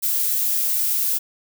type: noise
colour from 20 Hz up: violet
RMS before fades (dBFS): -21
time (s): 0.02-1.19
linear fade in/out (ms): 20
effects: none